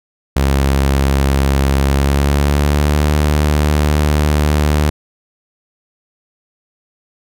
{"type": "tone with pitch glide", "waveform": "sawtooth", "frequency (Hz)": [68.5, 74.7], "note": ["C#2", "D2"], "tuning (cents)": [-20, 30], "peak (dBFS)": -7, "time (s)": [0.36, 4.9], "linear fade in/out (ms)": 5, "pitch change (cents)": 150, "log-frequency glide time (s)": [1.83, 3.05], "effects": []}